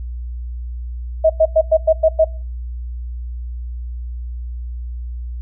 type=tone bursts; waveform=sine; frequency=638 Hz; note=D#5; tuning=43 cents sharp; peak=-8 dBFS; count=7; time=1.24-2.246 s; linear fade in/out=10 ms; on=58 ms; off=100 ms; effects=noise-tail reverb RT60 0.4 s tail -21 dB re dry + added 60 Hz sine -24 dBFS peak until 5.41 s